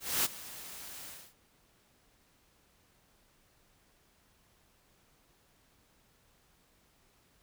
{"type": "noise with ADSR envelope", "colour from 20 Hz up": "white", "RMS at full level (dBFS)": -28, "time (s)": [0, 1.34], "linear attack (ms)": 250, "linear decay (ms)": 19, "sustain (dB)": -18, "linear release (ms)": 260, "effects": ["pink hiss -68 dBFS RMS until 7.42 s"]}